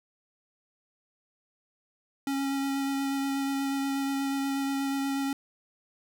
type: tone with vibrato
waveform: square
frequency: 274.6 Hz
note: C#4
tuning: 16 cents flat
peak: -28 dBFS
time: 2.27-5.33 s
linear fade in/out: 2 ms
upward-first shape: sine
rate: 8.3 Hz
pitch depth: 11 cents each way
effects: none